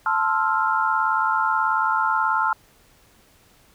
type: chord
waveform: sine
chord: F major seventh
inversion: first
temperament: equal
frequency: 880 / 1046.5 / 1318.5 / 1396.9 Hz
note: A5 / C6 / E6 / F6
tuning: 0 / 0 / 0 / 0 cents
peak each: -23 / -25 / -25 / -23 dBFS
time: 0.06-2.53 s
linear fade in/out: 2 ms
effects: pink hiss -56 dBFS RMS until 3.74 s